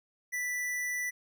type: tone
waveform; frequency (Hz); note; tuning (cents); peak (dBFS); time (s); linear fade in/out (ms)
square; 1975.5; B6; 0; -32; 0.32-1.11; 20
effects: none